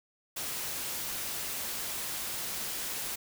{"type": "noise", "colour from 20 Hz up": "white", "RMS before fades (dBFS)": -36, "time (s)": [0.36, 3.16], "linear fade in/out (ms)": 10, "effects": []}